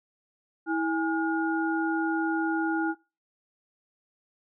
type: tone cluster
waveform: sine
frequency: 325.2 / 825 / 1430 Hz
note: E4 / G#5 / F6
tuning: -23 / -12 / +41 cents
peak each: -26 / -32 / -30 dBFS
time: 0.66-2.95 s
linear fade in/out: 50 ms
effects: noise-tail reverb RT60 0.3 s tail -23 dB re dry